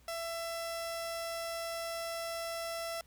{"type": "tone pair together", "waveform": "sawtooth", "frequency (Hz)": [667.5, 2670], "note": ["E5", "E7"], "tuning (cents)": [22, 22], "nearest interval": "2 octaves", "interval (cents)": 2400, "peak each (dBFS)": [-33, -40], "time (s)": [0.08, 3.01], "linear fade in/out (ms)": 2, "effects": ["added 60 Hz sine -64 dBFS peak until 3.06 s", "pink hiss -66 dBFS RMS until 3.06 s"]}